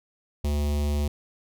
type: tone with notch filter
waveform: square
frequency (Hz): 73.2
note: D2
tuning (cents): -5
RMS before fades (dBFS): -25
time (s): 0.44-1.08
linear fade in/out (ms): 5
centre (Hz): 1500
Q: 0.83
effects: none